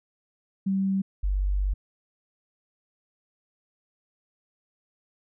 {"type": "tone pair in turn", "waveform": "sine", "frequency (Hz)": [193.3, 48.33], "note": ["G3", "G1"], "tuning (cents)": [-24, -24], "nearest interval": "2 octaves", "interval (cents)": 2400, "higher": "first", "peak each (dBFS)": -22, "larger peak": "neither", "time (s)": [[0.66, 1.02], [1.23, 1.74]], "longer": "second", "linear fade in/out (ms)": 10, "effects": []}